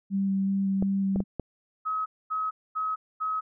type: tone with vibrato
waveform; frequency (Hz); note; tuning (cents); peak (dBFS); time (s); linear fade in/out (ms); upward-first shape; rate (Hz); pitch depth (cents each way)
sine; 194.9; G3; -10; -23; 0.1-1.24; 50; square; 2.7; 8
type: clicks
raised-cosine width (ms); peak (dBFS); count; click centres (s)
2; -17; 4; 0.825 / 1.16 / 1.204 / 1.397
type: tone bursts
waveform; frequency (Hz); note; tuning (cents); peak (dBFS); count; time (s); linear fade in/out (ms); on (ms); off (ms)
sine; 1276; D#6; +43; -26; 4; 1.85-3.41; 20; 210; 240
effects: none